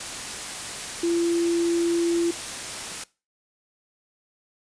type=tone in noise; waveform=sine; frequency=340 Hz; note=F4; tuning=46 cents flat; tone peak=-20 dBFS; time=1.03-2.31 s; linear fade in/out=5 ms; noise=white; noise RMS=-33 dBFS; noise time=0-3.04 s; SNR=+10 dB; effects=noise-tail reverb RT60 0.3 s tail -21 dB re dry + resampled to 22050 Hz